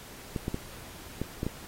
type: clicks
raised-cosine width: 3 ms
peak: -17 dBFS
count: 6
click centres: 0.362 / 0.481 / 0.544 / 1.216 / 1.431 / 1.466 s
effects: pink hiss -47 dBFS RMS until 1.67 s + AAC 48 kbps